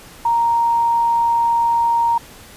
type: tone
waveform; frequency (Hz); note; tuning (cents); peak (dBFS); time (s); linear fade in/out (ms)
sine; 932.3; A#5; 0; -13; 0.25-2.18; 5
effects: pink hiss -41 dBFS RMS until 2.56 s + resampled to 32000 Hz